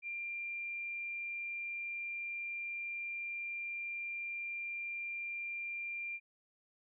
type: tone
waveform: sine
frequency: 2383 Hz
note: D7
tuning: 25 cents sharp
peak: -38 dBFS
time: 0.02-6.2 s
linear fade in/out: 50 ms
effects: none